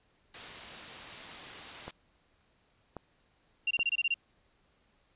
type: noise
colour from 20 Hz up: white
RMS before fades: -43 dBFS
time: 0.34-1.91 s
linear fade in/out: 5 ms
type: clicks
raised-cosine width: 1 ms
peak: -26 dBFS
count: 3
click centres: 1.88 / 2.967 / 3.792 s
type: tone bursts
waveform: sine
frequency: 2770 Hz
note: F7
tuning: 15 cents flat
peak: -26 dBFS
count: 8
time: 3.67-4.142 s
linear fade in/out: 5 ms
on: 38 ms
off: 24 ms
effects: pink hiss -70 dBFS RMS until 5.15 s + resampled to 8000 Hz